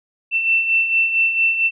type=beating tone pair; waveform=sine; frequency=2678 / 2682.4 Hz; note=E7 / E7; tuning=+27 / +30 cents; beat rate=4.4 Hz; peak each=-23 / -15 dBFS; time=0.31-1.71 s; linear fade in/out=50 ms; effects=none